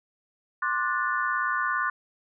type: chord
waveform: sine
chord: D dominant seventh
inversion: third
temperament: just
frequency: 1057.2 / 1174.7 / 1468.3 / 1762 Hz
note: C6 / D6 / F#6 / A6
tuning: +18 / 0 / -14 / +2 cents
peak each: -30 / -30 / -28 / -31 dBFS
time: 0.62-1.9 s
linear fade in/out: 5 ms
effects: none